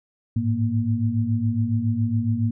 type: tone cluster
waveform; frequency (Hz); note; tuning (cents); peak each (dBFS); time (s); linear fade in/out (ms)
sine; 104.6 / 111.8 / 234.5; G#2 / A2 / A#3; +13 / +28 / +11; -24; 0.36-2.51; 5
effects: none